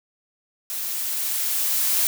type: noise with level ramp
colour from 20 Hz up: blue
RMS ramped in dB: -29 to -20 dBFS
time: 0.7-2.07 s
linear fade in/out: 0 ms
effects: none